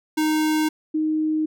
square / sine tone pair in turn, 309.8 / 311 Hz, D#4 / D#4, -7 / -1 cents, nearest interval unison, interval 6 cents, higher second, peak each -19 dBFS, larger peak neither, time 0.17-0.69 / 0.94-1.46 s, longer neither, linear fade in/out 10 ms, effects none

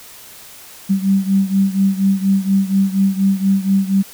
sine beating tone pair, 193.3 / 197.5 Hz, G3 / G3, -24 / +13 cents, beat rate 4.2 Hz, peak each -14 / -17 dBFS, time 0.89-4.03 s, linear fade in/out 20 ms, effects white hiss -39 dBFS RMS until 4.13 s

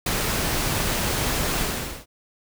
pink noise with ADSR envelope, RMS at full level -21 dBFS, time 0.06-2.06 s, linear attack 6 ms, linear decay 5 ms, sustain -3 dB, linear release 470 ms, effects none

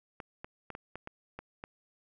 clicks, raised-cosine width 0.5 ms, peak -26 dBFS, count 8, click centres 0.202 / 0.445 / 0.703 / 0.751 / 0.956 / 1.074 / 1.39 / 1.639 s, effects none

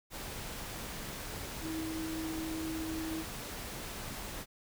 sine tone in noise, 320.2 Hz, D#4, 50 cents sharp, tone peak -36 dBFS, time 1.61-3.25 s, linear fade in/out 50 ms, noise pink, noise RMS -42 dBFS, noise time 0.1-4.46 s, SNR +3 dB, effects none

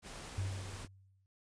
pink noise, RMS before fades -48 dBFS, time 0.02-0.88 s, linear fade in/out 50 ms
sine tone with exponential decay, 96.1 Hz, G2, 34 cents flat, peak -31 dBFS, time 0.38-1.26 s, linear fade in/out 0 ms, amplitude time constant 190 ms
click, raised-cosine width 3 ms, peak -36 dBFS, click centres 0.848 s
effects resampled to 22050 Hz

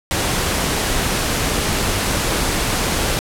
pink noise, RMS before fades -19 dBFS, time 0.11-3.19 s, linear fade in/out 0 ms, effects low-pass 12000 Hz 12 dB/octave

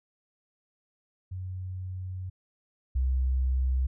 sine tone pair in turn, 92.5 / 64.58 Hz, F#2 / C2, 0 / -22 cents, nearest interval tritone, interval 622 cents, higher first, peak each -33 / -23 dBFS, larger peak second, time 1.31-2.3 / 2.95-3.87 s, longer first, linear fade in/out 10 ms, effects none

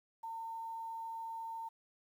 sine tone, 907 Hz, A#5, 48 cents flat, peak -40 dBFS, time 0.23-1.69 s, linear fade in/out 10 ms, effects 11-bit

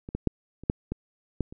clicks, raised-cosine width 3 ms, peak -25 / -16 / -9 / -29 / -9 / -17 / -13 / -29 dBFS, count 8, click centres 0.089 / 0.15 / 0.273 / 0.636 / 0.699 / 0.92 / 1.407 / 1.525 s, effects none

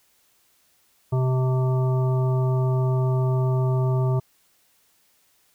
harmonic tone, 129.1 Hz, C3, 23 cents flat, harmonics 1 / 3 / 5 / 7 / 9, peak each -19 / -29 / -33 / -36 / -38 dBFS, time 1.12-4.2 s, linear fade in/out 10 ms, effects white hiss -63 dBFS RMS until 5.54 s

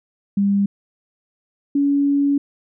sine tone pair in turn, 199.9 / 282.7 Hz, G3 / C#4, +34 / +34 cents, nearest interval tritone, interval 600 cents, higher second, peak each -14 dBFS, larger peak neither, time 0.37-0.66 / 1.75-2.38 s, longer second, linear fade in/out 5 ms, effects none

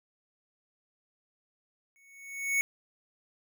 square tone with exponential growth, 2217 Hz, C#7, in tune, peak -23 dBFS, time 1.96-2.61 s, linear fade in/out 0 ms, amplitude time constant 140 ms, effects none

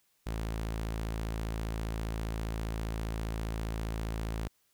sawtooth tone, 55 Hz, A1, in tune, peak -29 dBFS, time 0.26-4.48 s, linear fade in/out 10 ms, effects white hiss -72 dBFS RMS until 4.73 s

